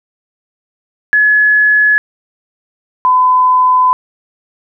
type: tone pair in turn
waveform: sine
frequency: 1700 / 1010.8 Hz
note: G#6 / B5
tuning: +40 / +40 cents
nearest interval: major sixth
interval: 900 cents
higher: first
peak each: -6 dBFS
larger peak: neither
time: 1.13-1.98 / 3.05-3.93 s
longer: second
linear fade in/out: 0 ms
effects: none